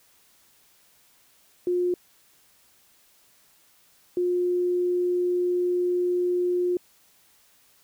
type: tone pair in turn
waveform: sine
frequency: 356.6 / 356.6 Hz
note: F4 / F4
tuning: +36 / +36 cents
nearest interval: unison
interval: 0 cents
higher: neither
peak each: -21 dBFS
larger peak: neither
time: 1.67-1.94 / 4.17-6.77 s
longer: second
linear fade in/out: 2 ms
effects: white hiss -60 dBFS RMS until 7.83 s